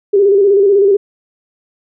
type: tone with vibrato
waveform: sine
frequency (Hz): 398.5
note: G4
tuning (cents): +28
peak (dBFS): -6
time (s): 0.13-0.97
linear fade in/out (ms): 10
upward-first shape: square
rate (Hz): 16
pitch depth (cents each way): 50
effects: none